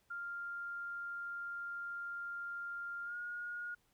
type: tone with pitch glide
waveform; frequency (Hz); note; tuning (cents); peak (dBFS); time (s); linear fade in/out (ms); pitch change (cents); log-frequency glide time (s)
sine; 1396.9 to 1433.7; F6 to F6; 0 to +45; -40; 0.1-3.75; 10; +45; 3.04-3.16
effects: pink hiss -75 dBFS RMS until 3.93 s